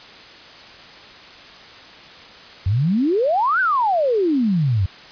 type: exponential two-way sweep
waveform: sine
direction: up then down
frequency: 88.1 to 1568 to 88.1 Hz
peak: -15 dBFS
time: 2.66-4.86 s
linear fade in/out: 5 ms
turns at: 3.6 s
effects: white hiss -41 dBFS RMS until 5.11 s + resampled to 11025 Hz